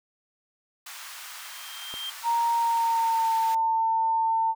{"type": "high-pass noise", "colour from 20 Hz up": "pink", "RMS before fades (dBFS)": -41, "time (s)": [0.86, 3.55], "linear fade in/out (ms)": 5, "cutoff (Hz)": 1000, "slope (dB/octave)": 24}
{"type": "tone with exponential growth", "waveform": "sine", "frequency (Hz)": 3175, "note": "G7", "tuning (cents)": 21, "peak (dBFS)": -30, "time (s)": [0.9, 2.1], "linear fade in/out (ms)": 5, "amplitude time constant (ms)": 260}
{"type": "click", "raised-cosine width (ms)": 1, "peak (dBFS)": -27, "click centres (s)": 1.94}
{"type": "tone with pitch glide", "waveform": "sine", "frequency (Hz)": [932.3, 899], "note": ["A#5", "A5"], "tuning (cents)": [0, 37], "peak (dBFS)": -21, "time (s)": [2.23, 4.55], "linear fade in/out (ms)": 50, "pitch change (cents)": -63, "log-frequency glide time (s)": [2.55, 3.34]}
{"effects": []}